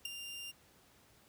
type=tone with ADSR envelope; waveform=sawtooth; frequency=2794 Hz; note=F7; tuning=in tune; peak=-30 dBFS; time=0.05-0.52 s; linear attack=5 ms; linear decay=9 ms; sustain=-10 dB; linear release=21 ms; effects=pink hiss -65 dBFS RMS until 1.28 s + high-pass 60 Hz 12 dB/octave